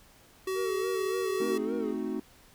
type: tone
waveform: square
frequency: 378.4 Hz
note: F#4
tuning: 39 cents sharp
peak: -30 dBFS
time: 0.47-1.58 s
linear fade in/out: 5 ms
type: tone with vibrato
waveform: triangle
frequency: 444 Hz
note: A4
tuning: 16 cents sharp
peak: -31 dBFS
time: 0.54-1.95 s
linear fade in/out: 50 ms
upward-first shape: sine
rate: 3.5 Hz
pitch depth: 120 cents each way
type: chord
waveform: triangle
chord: A diminished seventh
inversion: none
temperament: equal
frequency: 220 / 261.6 / 311.1 / 370 Hz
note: A3 / C4 / Eb4 / Gb4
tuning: 0 / 0 / 0 / 0 cents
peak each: -34 dBFS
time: 1.4-2.2 s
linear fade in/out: 5 ms
effects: pink hiss -58 dBFS RMS until 2.54 s

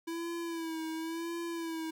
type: tone with vibrato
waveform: square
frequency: 329.6 Hz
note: E4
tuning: in tune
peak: -36 dBFS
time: 0.07-1.91 s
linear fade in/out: 10 ms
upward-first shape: sine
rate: 0.94 Hz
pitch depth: 52 cents each way
effects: 11-bit

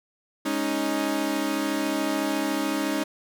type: chord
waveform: sawtooth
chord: Ab suspended fourth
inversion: none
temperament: equal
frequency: 207.7 / 277.2 / 311.1 Hz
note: Ab3 / Db4 / Eb4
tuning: 0 / 0 / 0 cents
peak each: -29 / -24 / -23 dBFS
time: 0.45-3.04 s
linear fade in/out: 10 ms
effects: none

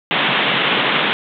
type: band-pass noise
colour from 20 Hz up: white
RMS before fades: -17 dBFS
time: 0.11-1.13 s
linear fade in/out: 0 ms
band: 130 to 3600 Hz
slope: 96 dB/octave
effects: none

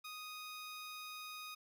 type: tone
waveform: 15% pulse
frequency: 1244.5 Hz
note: D#6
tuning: in tune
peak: -40 dBFS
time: 0.04-1.55 s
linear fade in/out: 10 ms
effects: none

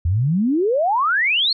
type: exponential sweep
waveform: sine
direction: up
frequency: 79 to 4435 Hz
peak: -15 dBFS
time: 0.05-1.53 s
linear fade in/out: 5 ms
effects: none

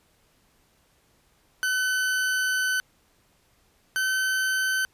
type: tone pair in turn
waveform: 40% pulse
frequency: 1513 / 1529.7 Hz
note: F#6 / G6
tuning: +38 / -43 cents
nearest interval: unison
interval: 19 cents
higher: second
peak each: -22 dBFS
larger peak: neither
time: 1.63-2.8 / 3.96-4.85 s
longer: first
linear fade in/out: 0 ms
effects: pink hiss -64 dBFS RMS until 4.93 s + resampled to 32000 Hz

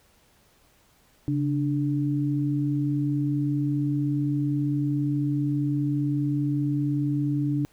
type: tone pair together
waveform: sine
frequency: 138.59 / 293.7 Hz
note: C#3 / D4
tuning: 0 / 0 cents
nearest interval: octave + minor second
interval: 1300 cents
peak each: -25 dBFS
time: 1.28-7.65 s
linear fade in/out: 0 ms
effects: pink hiss -61 dBFS RMS until 7.72 s

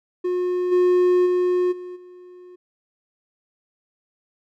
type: tone with level steps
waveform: triangle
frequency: 360 Hz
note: F#4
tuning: 47 cents flat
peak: -18 / -12 / -15 / -30 / -39 dBFS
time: 0.24-2.56 s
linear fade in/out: 10 ms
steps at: 0.71 / 1.25 / 1.71 / 1.95 s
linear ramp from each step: 20 ms
effects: none

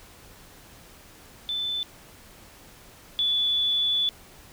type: tone pair in turn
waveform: sine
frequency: 3520 / 3452 Hz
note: A7 / A7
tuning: 0 / -34 cents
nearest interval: unison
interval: 34 cents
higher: first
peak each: -26 / -21 dBFS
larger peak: second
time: 1.49-1.83 / 3.19-4.09 s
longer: second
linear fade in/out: 0 ms
effects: pink hiss -50 dBFS RMS until 4.52 s

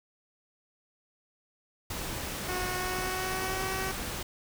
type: noise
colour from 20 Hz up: pink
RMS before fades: -36 dBFS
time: 1.9-4.23 s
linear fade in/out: 5 ms
type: tone with pitch glide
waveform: 10% pulse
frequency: 365.3 to 380.2 Hz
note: F#4 to F#4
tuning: -22 to +47 cents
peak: -24 dBFS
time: 2.48-3.92 s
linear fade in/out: 10 ms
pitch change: +69 cents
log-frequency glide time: 2.72-3.7 s
effects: none

